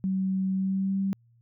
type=tone with pitch glide; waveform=sine; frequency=190 to 194.44 Hz; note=F#3 to G3; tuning=+46 to -14 cents; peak=-24 dBFS; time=0.04-1.13 s; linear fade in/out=0 ms; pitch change=+40 cents; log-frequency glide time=0.53-0.98 s; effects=added 117 Hz sine -58 dBFS peak until 1.41 s